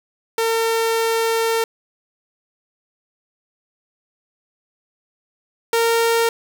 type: tone pair in turn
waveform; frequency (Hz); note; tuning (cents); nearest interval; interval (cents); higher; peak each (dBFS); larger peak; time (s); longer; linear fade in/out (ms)
sawtooth; 454 / 460.6; A#4 / A#4; -46 / -21; unison; 25; second; -13 / -11; second; 0.38-1.64 / 5.73-6.29; first; 2
effects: none